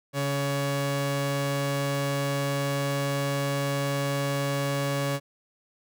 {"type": "tone pair together", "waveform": "sawtooth", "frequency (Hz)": [140.3, 280.6], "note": ["C#3", "C#4"], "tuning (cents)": [21, 21], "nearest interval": "octave", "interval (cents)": 1200, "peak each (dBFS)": -23, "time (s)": [0.13, 5.2], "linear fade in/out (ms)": 50, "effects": []}